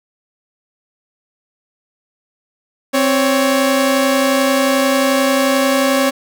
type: tone pair together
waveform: sawtooth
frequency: 263.5 / 558.3 Hz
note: C4 / C#5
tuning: +12 / +12 cents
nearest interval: octave + minor second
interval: 1300 cents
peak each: -11 dBFS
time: 2.93-6.11 s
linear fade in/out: 20 ms
effects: none